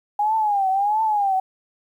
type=tone with vibrato; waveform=sine; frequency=819 Hz; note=G#5; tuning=24 cents flat; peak=-17 dBFS; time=0.19-1.4 s; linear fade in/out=5 ms; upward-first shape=triangle; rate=1.5 Hz; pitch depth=150 cents each way; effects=9-bit